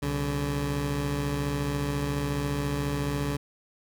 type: tone pair together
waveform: 20% pulse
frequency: 64.3 / 142.94 Hz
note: C2 / D3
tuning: -30 / -47 cents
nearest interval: octave + major second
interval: 1383 cents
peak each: -28 / -23 dBFS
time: 0.02-3.37 s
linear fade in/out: 10 ms
effects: none